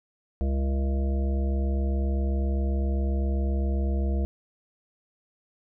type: harmonic tone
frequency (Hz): 67.6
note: C#2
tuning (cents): -43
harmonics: 1 / 3 / 5 / 7 / 9 / 10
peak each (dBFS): -23 / -33 / -37 / -40 / -42 / -43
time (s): 0.41-4.25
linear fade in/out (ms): 0
effects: none